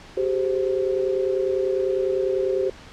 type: tone cluster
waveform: sine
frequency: 383.2 / 413.2 / 523 Hz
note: G4 / G#4 / C5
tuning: -39 / -9 / -1 cents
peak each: -22 / -28 / -25 dBFS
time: 0.17-2.7 s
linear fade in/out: 5 ms
effects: pink hiss -44 dBFS RMS until 2.92 s + low-pass 5000 Hz 12 dB/octave